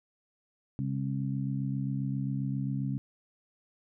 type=harmonic tone; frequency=67.5 Hz; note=C#2; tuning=45 cents flat; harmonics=2 / 3 / 4; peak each=-31 / -35 / -37 dBFS; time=0.79-2.98 s; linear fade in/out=0 ms; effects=none